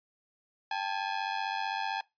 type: ring-modulated tone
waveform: sawtooth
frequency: 835 Hz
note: G#5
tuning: 9 cents sharp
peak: -24 dBFS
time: 0.71-2.01 s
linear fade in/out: 2 ms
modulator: 47.8 Hz
effects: noise-tail reverb RT60 0.2 s tail -21 dB re dry + resampled to 11025 Hz